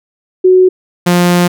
sine / sawtooth tone pair in turn, 370 / 176.29 Hz, F#4 / F3, 0 / +17 cents, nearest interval octave + minor second, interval 1283 cents, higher first, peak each -3 dBFS, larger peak neither, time 0.44-0.69 / 1.06-1.48 s, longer second, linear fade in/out 10 ms, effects none

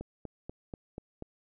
click train, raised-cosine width 2 ms, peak -26 dBFS, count 6, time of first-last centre 0.01-1.224 s, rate 4.12 Hz, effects none

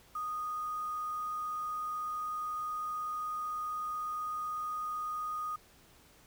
sine tone with quantisation, 1237 Hz, D#6, 10 cents flat, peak -34 dBFS, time 0.15-5.56 s, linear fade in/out 5 ms, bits 9, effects pink hiss -61 dBFS RMS until 6.26 s

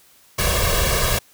pink noise with comb filter, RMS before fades -19 dBFS, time 0.38-1.19 s, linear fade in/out 10 ms, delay 1.8 ms, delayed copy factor +0.95, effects white hiss -53 dBFS RMS until 1.33 s

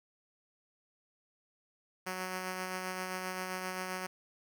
5% pulse tone with tremolo, 185.1 Hz, F#3, 1 cent sharp, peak -24 dBFS, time 2.06-4.07 s, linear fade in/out 10 ms, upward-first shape sine, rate 7.6 Hz, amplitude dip 30%, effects none

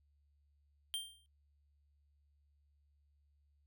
square tone with exponential decay, 3170 Hz, G7, 19 cents sharp, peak -34 dBFS, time 0.94-1.26 s, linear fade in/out 0 ms, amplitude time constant 69 ms, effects noise-tail reverb RT60 0.1 s tail -21 dB re dry + added 72 Hz sine -70 dBFS peak until 3.66 s

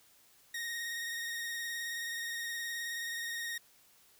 sawtooth tone with vibrato, 1864.7 Hz, A#6, in tune, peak -33 dBFS, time 0.54-3.58 s, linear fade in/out 5 ms, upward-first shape triangle, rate 19 Hz, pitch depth 32 cents each way, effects white hiss -64 dBFS RMS until 4.19 s

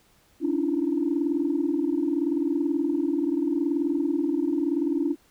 sine tone cluster, 279.1 / 299.9 / 337.9 Hz, C#4 / D4 / E4, +12 / +36 / +43 cents, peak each -26 dBFS, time 0.4-5.16 s, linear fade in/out 50 ms, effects tanh soft clip ceiling -14 dBFS + pink hiss -61 dBFS RMS until 5.3 s

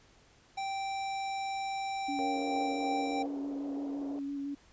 square tone, 781 Hz, G5, 7 cents flat, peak -34 dBFS, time 0.57-3.23 s, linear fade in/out 10 ms
sine tone with vibrato, 281.2 Hz, C#4, 25 cents sharp, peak -34 dBFS, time 2.08-4.55 s, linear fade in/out 10 ms, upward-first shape square, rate 5.9 Hz, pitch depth 15 cents each way
sine chord, G half-diminished seventh, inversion first, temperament equal, 466.2 / 554.4 / 698.5 / 784 Hz, Bb4 / Db5 / F5 / G5, 0 / 0 / 0 / 0 cents, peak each -39 / -43 / -42 / -41 dBFS, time 2.19-3.26 s, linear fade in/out 0 ms
pink band-pass noise, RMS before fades -47 dBFS, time 2.34-4.19 s, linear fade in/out 0 ms, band 330 to 710 Hz, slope 24 dB/octave
effects pink hiss -62 dBFS RMS until 4.72 s + resampled to 16000 Hz

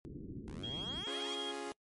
white low-pass noise, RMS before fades -46 dBFS, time 0.05-1.04 s, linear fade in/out 0 ms, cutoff 370 Hz, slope 48 dB/octave
10% pulse exponential sweep, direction up, 58.27 to 1260 Hz, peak -39 dBFS, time 0.48-1.35 s, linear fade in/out 0 ms
sine tone with tremolo, 3266 Hz, G#7, 30 cents flat, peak -38 dBFS, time 0.63-1.52 s, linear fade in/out 10 ms, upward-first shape triangle, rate 12 Hz, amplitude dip 30%
sawtooth chord, Db major, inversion none, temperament equal, 277.2 / 349.2 / 415.3 Hz, Db4 / F4 / Ab4, 0 / 0 / 0 cents, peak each -42 / -42 / -39 dBFS, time 1.07-1.72 s, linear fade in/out 0 ms
effects noise-tail reverb RT60 0.1 s tail -26 dB re dry + MP3 48 kbps

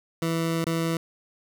20% pulse tone with dropouts, 164.8 Hz, E3, in tune, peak -19 dBFS, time 0.22-0.97 s, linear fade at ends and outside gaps 2 ms, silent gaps 0.643-0.667 s, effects none

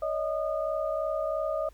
sine tone cluster, 569 / 632 / 1224 Hz, C#5 / D#5 / D#6, +45 / +27 / -29 cents, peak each -32 / -29 / -36 dBFS, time 0.02-1.69 s, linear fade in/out 5 ms, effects added 50 Hz sine -51 dBFS peak until 1.73 s + pink hiss -63 dBFS RMS until 1.73 s

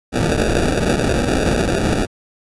white noise with sample-and-hold, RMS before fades -17 dBFS, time 0.12-2.07 s, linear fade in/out 50 ms, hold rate 1050 Hz, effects resampled to 24000 Hz

